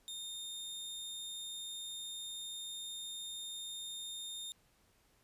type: tone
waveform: sawtooth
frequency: 3653 Hz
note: A#7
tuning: 36 cents flat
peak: -39 dBFS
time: 0.08-4.52 s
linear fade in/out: 0 ms
effects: pink hiss -71 dBFS RMS until 5.23 s + resampled to 32000 Hz